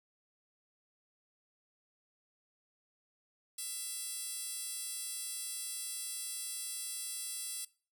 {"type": "tone with high-pass filter", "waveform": "10% pulse", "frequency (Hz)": 670, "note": "E5", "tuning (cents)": 28, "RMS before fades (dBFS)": -41, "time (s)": [3.58, 7.65], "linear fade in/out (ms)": 5, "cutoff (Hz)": 7200, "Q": 2.2, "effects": ["noise-tail reverb RT60 0.4 s tail -22 dB re dry"]}